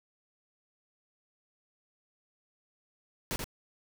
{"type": "noise with echo", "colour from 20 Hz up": "pink", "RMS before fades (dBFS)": -33, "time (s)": [3.31, 3.36], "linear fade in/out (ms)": 0, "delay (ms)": 82, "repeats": 1, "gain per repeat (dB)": -4, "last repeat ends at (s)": 3.442, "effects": []}